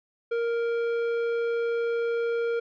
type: tone with tanh clipping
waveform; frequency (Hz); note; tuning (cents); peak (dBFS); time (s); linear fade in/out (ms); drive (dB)
sine; 466.5; A#4; +1; -26; 0.31-2.6; 10; 11
effects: none

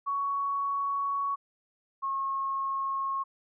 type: tone pair in turn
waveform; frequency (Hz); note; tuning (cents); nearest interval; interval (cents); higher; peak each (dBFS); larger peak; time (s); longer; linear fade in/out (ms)
sine; 1117 / 1086.5; C#6 / C#6; +13 / -35; unison; 48; first; -27 / -28; first; 0.06-1.36 / 2.02-3.24; first; 20
effects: none

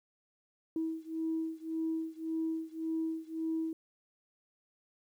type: beating tone pair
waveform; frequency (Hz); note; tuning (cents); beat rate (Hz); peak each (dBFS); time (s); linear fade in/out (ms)
sine; 322 / 323.8; E4 / E4; -41 / -31; 1.8; -35 / -36; 0.76-3.73; 2
effects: tanh soft clip ceiling -25 dBFS + 11-bit

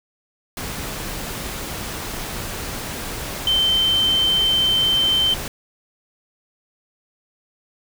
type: tone in noise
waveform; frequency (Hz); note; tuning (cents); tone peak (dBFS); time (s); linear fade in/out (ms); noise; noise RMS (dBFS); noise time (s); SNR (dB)
sine; 3102; G7; -19; -15; 3.47-5.34; 2; pink; -29; 0.57-5.48; +11
effects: none

